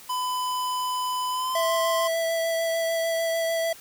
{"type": "tone with pitch glide", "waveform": "square", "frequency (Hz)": [1004, 1048.5], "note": ["B5", "C6"], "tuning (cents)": [28, 3], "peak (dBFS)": -26, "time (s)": [0.09, 2.08], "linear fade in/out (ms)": 10, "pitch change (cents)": 75, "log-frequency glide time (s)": [1.31, 1.69]}
{"type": "tone with vibrato", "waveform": "square", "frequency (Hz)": 660, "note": "E5", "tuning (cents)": 2, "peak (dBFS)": -24, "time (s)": [1.55, 3.73], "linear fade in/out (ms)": 5, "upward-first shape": "sine", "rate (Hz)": 6.7, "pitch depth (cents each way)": 11}
{"effects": ["white hiss -47 dBFS RMS until 3.8 s"]}